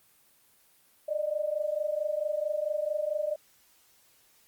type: tone pair together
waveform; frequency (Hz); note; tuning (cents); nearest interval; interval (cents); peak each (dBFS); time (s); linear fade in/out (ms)
sine; 590 / 614.5; D5 / D#5; +8 / -22; minor second; 70; -31 / -30; 1.08-3.36; 10
effects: white hiss -63 dBFS RMS until 4.47 s + Opus 24 kbps